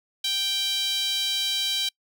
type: tone with high-pass filter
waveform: sawtooth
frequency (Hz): 784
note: G5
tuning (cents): 0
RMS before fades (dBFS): -26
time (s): 0.24-1.89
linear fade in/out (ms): 5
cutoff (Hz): 3500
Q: 8.7
effects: noise-tail reverb RT60 0.1 s tail -26 dB re dry